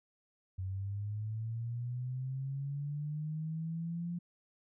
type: linear sweep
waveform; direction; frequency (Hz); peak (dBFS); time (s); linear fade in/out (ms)
sine; up; 92.5 to 174.61; -35; 0.58-4.19; 10
effects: none